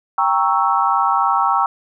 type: chord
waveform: sine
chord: G diminished seventh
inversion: none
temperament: equal with one note detuned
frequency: 789 / 932.3 / 1108.7 / 1318.5 Hz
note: G5 / Bb5 / Db6 / Fb6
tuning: +11 / 0 / 0 / 0 cents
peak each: -19 dBFS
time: 0.18-1.66 s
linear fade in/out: 2 ms
effects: none